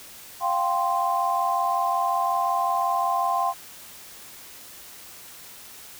sine chord, F suspended second, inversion none, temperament equal, 698.5 / 784 / 1046.5 Hz, F5 / G5 / C6, 0 / 0 / 0 cents, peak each -26 / -26 / -24 dBFS, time 0.4-3.54 s, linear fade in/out 50 ms, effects white hiss -44 dBFS RMS until 5.99 s

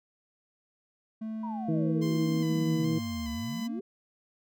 triangle tone with pitch glide, 220 to 230 Hz, A3 to A#3, 0 to -23 cents, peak -31 dBFS, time 1.21-3.8 s, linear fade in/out 10 ms, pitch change +77 cents, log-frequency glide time 1.59-2.63 s
sine exponential two-way sweep, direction down then up, 987.8 to 68.8 to 407 Hz, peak -37 dBFS, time 1.43-3.81 s, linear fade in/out 5 ms, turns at 3.31 s
harmonic tone, 160.6 Hz, E3, 45 cents flat, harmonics 1 / 2 / 3, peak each -28 / -29 / -39 dBFS, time 1.68-2.99 s, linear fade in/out 10 ms
10% pulse tone with vibrato, 1026 Hz, C6, 34 cents flat, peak -33 dBFS, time 2.01-3.68 s, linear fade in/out 20 ms, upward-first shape square, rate 1.2 Hz, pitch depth 36 cents each way
effects none

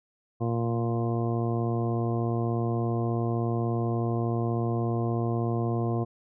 harmonic tone with a mistuned harmonic, 116.54 Hz, A#2, in tune, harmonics 1 / 2 / 3 / 4 / 5 / 6 / 7 / 8 / 9, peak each -27 / -32 / -32 / -36 / -42 / -36 / -48 / -50 / -41 dBFS, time 0.4-6.05 s, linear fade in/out 20 ms, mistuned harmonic 1, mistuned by +15 cents, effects none

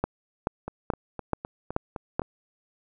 two click trains, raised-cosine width 1 ms, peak -19 / -10 dBFS, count 7 / 6, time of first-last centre 0.68-2.218 / 0.04-2.195 s, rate 3.9 / 2.32 Hz, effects none

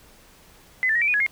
sine tone with pitch steps, 2026 / 1769 / 1888 / 2325 / 2466 / 1678 / 2138 Hz, B6 / A6 / A#6 / D7 / D#7 / G#6 / C7, +44 / +9 / +22 / -18 / -16 / +17 / +37 cents, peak -18 dBFS, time 0.83-1.264 s, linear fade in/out 0 ms, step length 62 ms, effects pink hiss -52 dBFS RMS until 1.31 s

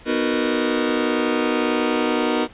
sawtooth chord, B major seventh, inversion none, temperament just, 246.9 / 308.7 / 370.4 / 463 Hz, B3 / D#4 / F#4 / A#4, 0 / -14 / +2 / -12 cents, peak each -19 / -19 / -22 / -20 dBFS, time 0.05-2.48 s, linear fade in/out 50 ms, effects pink hiss -46 dBFS RMS until 2.53 s + resampled to 8000 Hz

